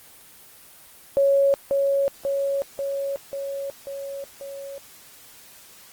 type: tone with echo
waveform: sine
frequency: 554.4 Hz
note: C#5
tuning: in tune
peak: -15 dBFS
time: 1.17-1.54 s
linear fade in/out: 0 ms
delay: 540 ms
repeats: 6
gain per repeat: -3 dB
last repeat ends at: 4.78 s
effects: white hiss -48 dBFS RMS until 5.92 s + Opus 24 kbps